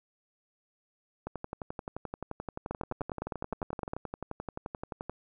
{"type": "two click trains", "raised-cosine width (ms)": 1, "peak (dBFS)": [-19, -22], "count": [13, 45], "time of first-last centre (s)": [[2.71, 3.934], [1.27, 5.096]], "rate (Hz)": [9.8, 11.5], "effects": []}